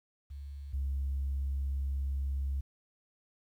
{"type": "tone pair in turn", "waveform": "sine", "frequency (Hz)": [70.3, 68.42], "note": ["C#2", "C#2"], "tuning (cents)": [25, -22], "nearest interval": "unison", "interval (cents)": 47, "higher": "first", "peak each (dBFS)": [-40, -29], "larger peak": "second", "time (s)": [[0.3, 0.73], [0.73, 2.61]], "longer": "second", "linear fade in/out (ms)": 10, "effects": ["tanh soft clip ceiling -27 dBFS", "11-bit"]}